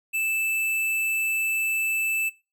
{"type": "tone", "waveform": "square", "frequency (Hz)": 2637, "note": "E7", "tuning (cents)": 0, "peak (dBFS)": -24, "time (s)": [0.13, 2.3], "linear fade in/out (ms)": 20, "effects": ["noise-tail reverb RT60 0.3 s tail -20 dB re dry"]}